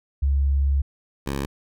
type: tone pair in turn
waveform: sine / 10% pulse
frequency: 69.3 / 69.01 Hz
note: C#2 / C#2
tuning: 0 / -7 cents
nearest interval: unison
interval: 7 cents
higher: first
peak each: -17 dBFS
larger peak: neither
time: 0.22-0.82 / 1.26-1.46 s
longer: first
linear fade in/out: 10 ms
effects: none